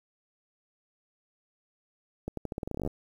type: accelerating click train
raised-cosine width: 2 ms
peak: -20 dBFS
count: 16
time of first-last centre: 2.28-2.875 s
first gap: 93 ms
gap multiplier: 0.86
effects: 9-bit